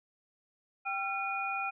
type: tone cluster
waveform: sine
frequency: 784 / 1362 / 2450 Hz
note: G5 / F6 / D#7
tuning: 0 / -44 / -27 cents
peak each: -36 / -37 / -35 dBFS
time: 0.85-1.71 s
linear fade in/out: 20 ms
effects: none